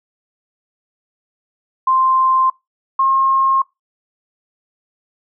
sine tone pair in turn, 1046.5 / 1072.2 Hz, C6 / C6, 0 / +42 cents, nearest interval unison, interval 42 cents, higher second, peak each -11 dBFS, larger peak neither, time 1.87-2.5 / 2.99-3.62 s, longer neither, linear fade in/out 5 ms, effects noise-tail reverb RT60 0.2 s tail -23 dB re dry

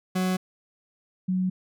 40% pulse / sine tone pair in turn, 185 / 185 Hz, F#3 / F#3, 0 / 0 cents, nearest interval unison, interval 0 cents, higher neither, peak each -22 dBFS, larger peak neither, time 0.15-0.37 / 1.28-1.5 s, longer neither, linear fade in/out 10 ms, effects none

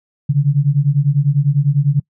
sine beating tone pair, 137.5 / 147.5 Hz, C#3 / D3, -14 / +8 cents, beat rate 10 Hz, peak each -14 dBFS, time 0.29-2 s, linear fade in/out 10 ms, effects noise-tail reverb RT60 0.1 s tail -26 dB re dry

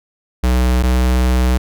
square tone pair in turn, 62.3 / 62.7 Hz, B1 / B1, +16 / +27 cents, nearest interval unison, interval 11 cents, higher second, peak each -12 dBFS, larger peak neither, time 0.43-0.83 / 0.83-1.58 s, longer second, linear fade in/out 10 ms, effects none

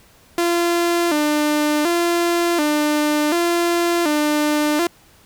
sawtooth tone with vibrato, 320.6 Hz, E4, 48 cents flat, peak -12 dBFS, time 0.38-4.87 s, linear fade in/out 2 ms, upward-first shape square, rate 0.68 Hz, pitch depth 120 cents each way, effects pink hiss -51 dBFS RMS until 5.25 s

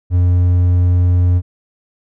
triangle tone, 89 Hz, F2, 33 cents sharp, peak -7 dBFS, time 0.1-1.42 s, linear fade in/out 50 ms, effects none

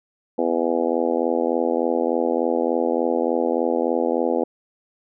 harmonic tone, 83.4 Hz, E2, 21 cents sharp, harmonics 3 / 4 / 5 / 6 / 7 / 8 / 9 / 10, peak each -26 / -25 / -26 / -23 / -30 / -30 / -31 / -32 dBFS, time 0.38-4.44 s, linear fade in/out 5 ms, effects none

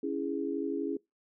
sine tone cluster, 278.1 / 330.2 / 413.6 Hz, C#4 / E4 / G#4, +6 / +3 / -7 cents, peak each -34 / -35 / -35 dBFS, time 0.03-0.97 s, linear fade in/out 5 ms, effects noise-tail reverb RT60 0.2 s tail -24 dB re dry

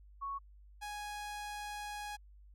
sine / sawtooth tone pair in turn, 1108.7 / 830.6 Hz, C#6 / G#5, 0 / 0 cents, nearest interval perfect fourth, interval 500 cents, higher first, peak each -37 / -37 dBFS, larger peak neither, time 0.21-0.39 / 0.81-2.17 s, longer second, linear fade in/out 20 ms, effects added 50 Hz sine -55 dBFS peak until 2.54 s + low-pass 12000 Hz 12 dB/octave

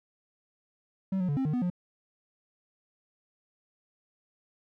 triangle tone with pitch steps, 191.3 / 182.4 / 144 / 265.6 / 152.4 / 247.5 / 178.4 Hz, G3 / F#3 / D3 / C4 / D#3 / B3 / F3, -42 / -24 / -34 / +26 / -36 / +4 / +37 cents, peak -24 dBFS, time 1.12-1.701 s, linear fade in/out 5 ms, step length 83 ms, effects none

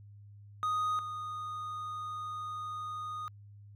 triangle tone pair in turn, 1244.5 / 1235.9 Hz, D#6 / D#6, 0 / -12 cents, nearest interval unison, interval 12 cents, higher first, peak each -27 / -35 dBFS, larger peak first, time 0.63-0.99 / 0.99-3.28 s, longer second, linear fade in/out 0 ms, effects added 102 Hz sine -50 dBFS peak until 3.75 s

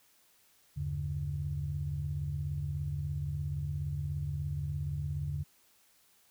sine tone cluster, 79.8 / 96.8 / 143.5 Hz, D#2 / G2 / D3, +44 / -21 / -40 cents, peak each -37 / -40 / -34 dBFS, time 0.76-5.44 s, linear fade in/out 20 ms, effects tanh soft clip ceiling -23 dBFS + white hiss -66 dBFS RMS until 6.3 s

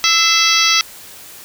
harmonic tone with a mistuned harmonic, 659.3 Hz, E5, in tune, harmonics 2 / 3 / 4 / 5 / 6 / 7 / 8 / 9, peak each -19 / -19 / -19 / -19 / -19 / -19 / -19 / -19 dBFS, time 0.04-0.81 s, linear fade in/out 0 ms, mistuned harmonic 3, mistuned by +56 cents, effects white hiss -37 dBFS RMS until 1.44 s

